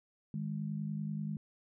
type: tone pair together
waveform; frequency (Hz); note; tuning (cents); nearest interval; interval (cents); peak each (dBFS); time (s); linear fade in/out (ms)
sine; 155.6 / 205.9; D#3 / G#3; 0 / -15; perfect fourth; 485; -37 / -38; 0.34-1.37; 2
effects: none